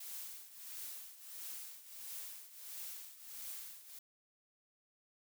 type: noise with tremolo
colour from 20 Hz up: blue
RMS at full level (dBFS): -45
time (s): 0-3.99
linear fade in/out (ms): 5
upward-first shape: triangle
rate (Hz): 1.5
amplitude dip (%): 80
effects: none